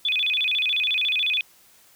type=tone with vibrato; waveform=sine; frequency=2944 Hz; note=F#7; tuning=9 cents flat; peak=-20 dBFS; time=0.05-1.41 s; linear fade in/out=2 ms; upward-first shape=square; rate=14 Hz; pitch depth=280 cents each way; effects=white hiss -55 dBFS RMS until 1.95 s